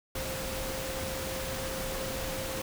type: tone in noise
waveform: sine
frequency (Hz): 527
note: C5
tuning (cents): +12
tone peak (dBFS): -38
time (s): 0.15-2.62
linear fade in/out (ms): 5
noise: pink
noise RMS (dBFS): -36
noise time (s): 0.15-2.62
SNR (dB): -5
effects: none